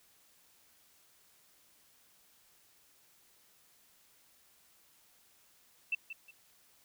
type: tone with echo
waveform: sine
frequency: 2671 Hz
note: E7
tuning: 22 cents sharp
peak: -29 dBFS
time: 5.92-5.95 s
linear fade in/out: 5 ms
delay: 180 ms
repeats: 2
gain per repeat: -11 dB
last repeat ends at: 6.31 s
effects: white hiss -66 dBFS RMS until 6.84 s